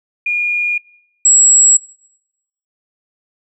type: tone pair in turn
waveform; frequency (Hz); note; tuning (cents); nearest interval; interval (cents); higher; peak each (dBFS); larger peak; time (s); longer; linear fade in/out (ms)
sine; 2429 / 7712; D#7 / B8; -42 / -42; octave + minor sixth; 2000; second; -14 / -4; second; 0.26-0.78 / 1.25-1.77; neither; 5
effects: noise-tail reverb RT60 0.9 s tail -25 dB re dry + tanh soft clip ceiling -4 dBFS